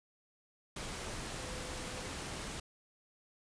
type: tone in noise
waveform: sine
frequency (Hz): 507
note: B4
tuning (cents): +45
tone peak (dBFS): -50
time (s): 1.39-2.09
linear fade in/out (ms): 5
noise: pink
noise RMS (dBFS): -42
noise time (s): 0.76-2.6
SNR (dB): -11
effects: resampled to 22050 Hz